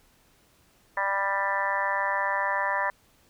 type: harmonic tone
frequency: 197 Hz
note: G3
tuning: 9 cents sharp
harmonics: 3 / 4 / 5 / 6 / 7 / 8 / 9 / 10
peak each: -33 / -35 / -28 / -36 / -39 / -39 / -29 / -36 dBFS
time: 0.97-2.9 s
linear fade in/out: 2 ms
effects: pink hiss -62 dBFS RMS until 3.29 s